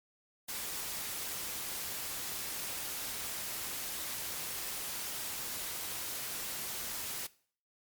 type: noise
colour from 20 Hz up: white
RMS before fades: -39 dBFS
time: 0.48-7.27 s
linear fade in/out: 10 ms
effects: noise-tail reverb RT60 0.5 s tail -20 dB re dry + MP3 96 kbps